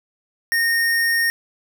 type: tone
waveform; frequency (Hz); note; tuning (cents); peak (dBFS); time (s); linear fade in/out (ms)
square; 1845; A#6; -18; -17; 0.52-1.3; 0
effects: none